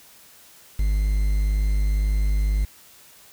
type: tone with quantisation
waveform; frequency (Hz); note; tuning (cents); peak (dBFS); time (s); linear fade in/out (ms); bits
triangle; 51; G#1; -31; -16; 0.79-2.65; 5; 7
effects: white hiss -50 dBFS RMS until 3.32 s